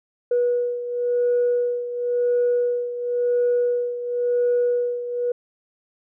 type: beating tone pair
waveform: sine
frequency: 485.7 / 486.65 Hz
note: B4 / B4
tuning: -29 / -26 cents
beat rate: 0.95 Hz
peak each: -19 / -24 dBFS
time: 0.31-5.32 s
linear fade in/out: 5 ms
effects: tanh soft clip ceiling -13 dBFS